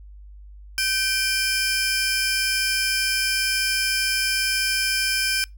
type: tone cluster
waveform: sawtooth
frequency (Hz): 1551 / 2387 / 5250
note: G6 / D7 / E8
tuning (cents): -19 / +28 / -8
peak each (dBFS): -22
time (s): 0.78-5.44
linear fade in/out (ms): 0
effects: noise-tail reverb RT60 0.2 s tail -26 dB re dry + added 50 Hz sine -40 dBFS peak until 5.57 s